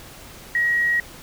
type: tone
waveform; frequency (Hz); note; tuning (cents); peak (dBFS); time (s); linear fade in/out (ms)
sine; 1900; A#6; +33; -17; 0.55-1; 2
effects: pink hiss -42 dBFS RMS until 1.22 s